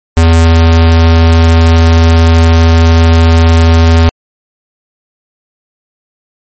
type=tone; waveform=square; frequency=82.41 Hz; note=E2; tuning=in tune; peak=-3 dBFS; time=0.17-4.09 s; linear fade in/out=0 ms; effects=MP3 32 kbps